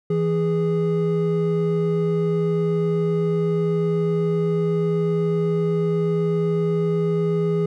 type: tone pair together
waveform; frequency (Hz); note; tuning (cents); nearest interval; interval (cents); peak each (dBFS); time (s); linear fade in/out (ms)
triangle; 164.81 / 413.6; E3 / G#4; 0 / -7; octave + major third; 1593; -19; 0.1-7.66; 5
effects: none